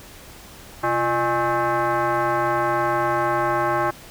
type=tone with frequency modulation; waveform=sine; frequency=130 Hz; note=C3; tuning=11 cents flat; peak=-18 dBFS; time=0.83-3.91 s; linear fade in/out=10 ms; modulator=477 Hz; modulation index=2.8; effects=pink hiss -43 dBFS RMS until 4.1 s